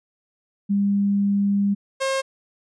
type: tone pair in turn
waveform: sine / sawtooth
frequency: 200.7 / 535.8 Hz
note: G3 / C5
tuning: +41 / +41 cents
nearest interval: octave + perfect fourth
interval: 1700 cents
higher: second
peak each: -17 dBFS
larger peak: neither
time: 0.69-1.75 / 2-2.22 s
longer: first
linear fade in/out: 20 ms
effects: resampled to 22050 Hz